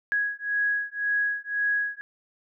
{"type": "beating tone pair", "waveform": "sine", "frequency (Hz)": [1661.2, 1663.1], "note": ["G#6", "G#6"], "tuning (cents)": [0, 2], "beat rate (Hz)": 1.9, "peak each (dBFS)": -27, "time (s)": [0.12, 2.01], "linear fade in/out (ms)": 0, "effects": []}